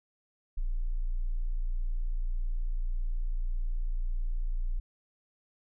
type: tone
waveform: sine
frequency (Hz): 29.14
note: A#0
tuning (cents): 0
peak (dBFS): -27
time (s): 0.57-4.8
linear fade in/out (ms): 10
effects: none